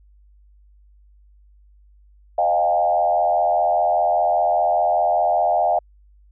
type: tone with frequency modulation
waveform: sine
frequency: 707 Hz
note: F5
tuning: 21 cents sharp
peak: -15 dBFS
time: 2.38-5.79 s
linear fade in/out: 5 ms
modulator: 85 Hz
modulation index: 1.2
effects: added 50 Hz sine -49 dBFS peak until 6.31 s